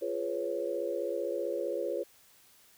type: chord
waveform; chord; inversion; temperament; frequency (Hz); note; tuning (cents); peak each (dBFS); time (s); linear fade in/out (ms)
sine; C# dominant seventh; first; just; 346.5 / 415.8 / 498.9 / 554.4; E#4 / G#4 / B4 / C#5; -14 / +2 / +17 / 0; -37 / -37 / -36 / -35; 0.01-2.04; 20
effects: white hiss -61 dBFS RMS until 2.77 s